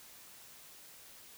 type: silence
effects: white hiss -55 dBFS RMS until 1.37 s